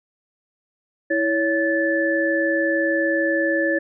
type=tone cluster; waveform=sine; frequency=327.8 / 559 / 1743 Hz; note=E4 / C#5 / A6; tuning=-10 / +14 / -17 cents; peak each=-22 dBFS; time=1.1-3.79 s; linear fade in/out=10 ms; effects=none